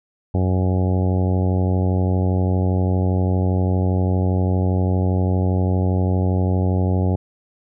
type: harmonic tone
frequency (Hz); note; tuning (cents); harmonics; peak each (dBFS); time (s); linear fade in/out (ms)
92.5; F#2; 0; 1 / 2 / 3 / 4 / 5 / 6 / 7 / 8 / 9; -17 / -23 / -27 / -29 / -31 / -33 / -34 / -35 / -36; 0.34-7.16; 5
effects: none